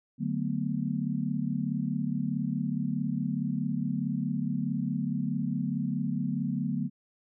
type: chord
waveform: sine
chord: B minor seventh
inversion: first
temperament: just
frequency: 148.16 / 185.21 / 222.2 / 246.9 Hz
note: D3 / F#3 / A3 / B3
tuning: +16 / +2 / +17 / 0 cents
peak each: -33 dBFS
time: 0.18-6.9 s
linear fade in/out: 50 ms
effects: none